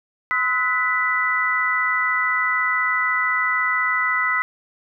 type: tone cluster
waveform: sine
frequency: 1023 / 1282 / 1476 / 1984 Hz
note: C6 / E6 / F#6 / B6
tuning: -39 / -49 / -5 / +7 cents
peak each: -29 / -23 / -27 / -20 dBFS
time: 0.31-4.42 s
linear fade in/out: 0 ms
effects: none